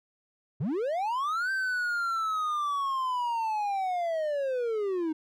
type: linear two-way sweep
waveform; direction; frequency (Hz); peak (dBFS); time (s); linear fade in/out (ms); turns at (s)
triangle; up then down; 112.3 to 1568 to 305.5; -25; 0.6-5.13; 10; 1.51
effects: none